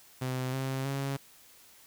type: tone with pitch steps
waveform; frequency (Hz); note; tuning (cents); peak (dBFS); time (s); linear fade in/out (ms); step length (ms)
sawtooth; 128.8 / 133.11 / 137.57; C3 / C3 / C#3; -27 / +30 / -13; -27; 0.21-1.17; 10; 320
effects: white hiss -57 dBFS RMS until 1.86 s